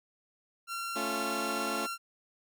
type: tone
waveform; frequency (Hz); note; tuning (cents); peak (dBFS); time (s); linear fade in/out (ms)
sawtooth; 1369; F6; -35; -31; 0.67-1.98; 50
type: chord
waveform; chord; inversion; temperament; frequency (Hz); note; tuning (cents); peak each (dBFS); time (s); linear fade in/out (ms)
15% pulse; A augmented; none; equal; 220 / 277.2 / 349.2; A3 / C#4 / E#4; 0 / 0 / 0; -31; 0.95-1.87; 20
effects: none